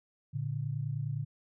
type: tone pair together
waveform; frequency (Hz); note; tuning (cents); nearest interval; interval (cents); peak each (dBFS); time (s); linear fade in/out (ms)
sine; 114.53 / 144.3; A#2 / D3; -30 / -30; major third; 400; -35 / -34; 0.33-1.25; 20
effects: none